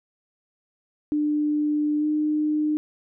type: tone with pitch glide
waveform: sine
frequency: 298.6 to 303.3 Hz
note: D4 to D#4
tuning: +29 to -44 cents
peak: -20 dBFS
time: 1.12-2.77 s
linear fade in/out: 0 ms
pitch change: +27 cents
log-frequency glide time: 1.99-2.05 s
effects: none